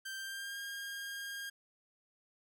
sawtooth tone with pitch glide, 1568 to 1615.8 Hz, G6 to G#6, 0 to -48 cents, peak -37 dBFS, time 0.05-1.5 s, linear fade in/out 10 ms, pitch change +52 cents, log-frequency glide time 0.17-0.58 s, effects none

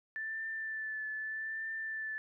sine tone with vibrato, 1760 Hz, A6, in tune, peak -36 dBFS, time 0.16-2.18 s, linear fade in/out 0 ms, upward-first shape triangle, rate 0.81 Hz, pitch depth 27 cents each way, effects none

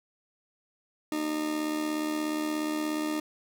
40% pulse tone with amplitude modulation, 305.8 Hz, D#4, 30 cents flat, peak -25 dBFS, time 1.12-3.2 s, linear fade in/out 2 ms, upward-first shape sine, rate 76.9 Hz, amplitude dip 55%, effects none

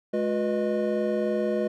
triangle tone cluster, 212.4 / 360.8 / 490.1 / 614 Hz, G#3 / F#4 / B4 / D#5, +39 / -44 / -13 / -23 cents, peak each -27 dBFS, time 0.13-1.68 s, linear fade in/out 10 ms, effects none

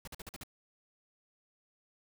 pink noise bursts, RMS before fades -45 dBFS, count 6, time 0.05-0.435 s, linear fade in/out 2 ms, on 25 ms, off 47 ms, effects none

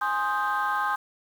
sine chord, Ab major seventh, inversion none, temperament equal with one note detuned, 830.6 / 1053.8 / 1244.5 / 1568 Hz, Ab5 / C6 / Eb6 / G6, 0 / +12 / 0 / 0 cents, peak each -28 dBFS, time 0.01-0.96 s, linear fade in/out 10 ms, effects tanh soft clip ceiling -18 dBFS + 8-bit

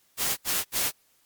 white noise bursts, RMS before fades -26 dBFS, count 3, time 0.17-0.918 s, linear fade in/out 50 ms, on 200 ms, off 74 ms, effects white hiss -65 dBFS RMS until 1.25 s + MP3 96 kbps

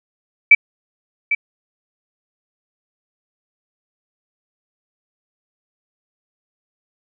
sine tone with echo, 2314 Hz, D7, 26 cents flat, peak -3 dBFS, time 0.51-0.55 s, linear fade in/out 5 ms, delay 800 ms, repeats 1, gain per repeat -11 dB, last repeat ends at 1.35 s, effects none

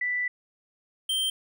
sine / square tone pair in turn, 1978 / 3140 Hz, B6 / G7, +2 / +2 cents, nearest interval minor sixth, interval 800 cents, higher second, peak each -25 dBFS, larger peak neither, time 0.01-0.28 / 1.09-1.3 s, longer first, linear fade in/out 5 ms, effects none

